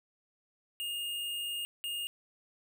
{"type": "tone bursts at uneven times", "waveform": "square", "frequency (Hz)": 2836, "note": "F7", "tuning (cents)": 26, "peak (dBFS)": -35, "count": 2, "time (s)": [[0.8, 1.65], [1.84, 2.07]], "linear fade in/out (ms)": 0, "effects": []}